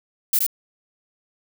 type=noise with echo; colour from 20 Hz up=violet; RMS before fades=-18 dBFS; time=0.33-0.39 s; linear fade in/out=2 ms; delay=75 ms; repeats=1; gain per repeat=-3 dB; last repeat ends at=0.465 s; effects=none